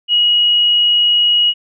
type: tone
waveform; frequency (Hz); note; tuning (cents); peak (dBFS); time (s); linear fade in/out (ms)
sine; 2900; F#7; -35; -9; 0.08-1.54; 50
effects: none